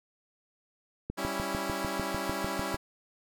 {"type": "click train", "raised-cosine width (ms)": 3, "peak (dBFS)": -20, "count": 12, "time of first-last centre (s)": [1.1, 2.744], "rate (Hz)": 6.69}
{"type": "chord", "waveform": "10% pulse", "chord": "C# diminished", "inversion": "second", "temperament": "equal", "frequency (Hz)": [196, 277.2, 329.6], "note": ["G3", "C#4", "E4"], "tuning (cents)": [0, 0, 0], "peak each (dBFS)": -28, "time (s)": [1.17, 2.77], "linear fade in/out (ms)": 20}
{"effects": []}